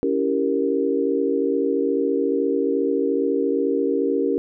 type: chord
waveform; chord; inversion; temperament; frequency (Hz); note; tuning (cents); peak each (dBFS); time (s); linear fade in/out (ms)
sine; C# diminished seventh; none; equal with one note detuned; 280.7 / 329.6 / 392 / 466.2; C#4 / E4 / G4 / Bb4; +22 / 0 / 0 / 0; -23 / -28 / -23 / -23; 0.03-4.38; 0
effects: none